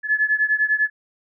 sine beating tone pair, 1714 / 1724 Hz, A6 / A6, -46 / -36 cents, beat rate 10 Hz, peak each -19 / -21 dBFS, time 0.03-0.9 s, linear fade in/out 50 ms, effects none

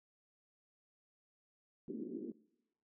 pink band-pass noise, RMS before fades -44 dBFS, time 1.88-2.32 s, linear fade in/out 2 ms, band 210 to 390 Hz, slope 48 dB/octave, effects noise-tail reverb RT60 0.9 s tail -22 dB re dry

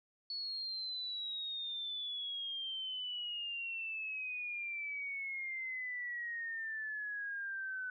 sine exponential sweep, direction down, 4417 to 1500 Hz, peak -38 dBFS, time 0.3-7.9 s, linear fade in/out 2 ms, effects none

